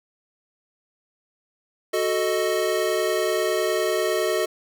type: chord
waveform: square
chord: D# diminished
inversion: first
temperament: equal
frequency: 370 / 440 / 622.3 Hz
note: F#4 / A4 / D#5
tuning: 0 / 0 / 0 cents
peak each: -26 dBFS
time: 1.93-4.46 s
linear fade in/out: 10 ms
effects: none